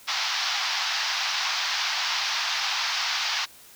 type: band-pass noise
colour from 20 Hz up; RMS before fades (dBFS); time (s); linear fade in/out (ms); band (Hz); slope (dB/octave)
white; -27; 0.07-3.46; 20; 750 to 5600; 48
effects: white hiss -50 dBFS RMS until 3.75 s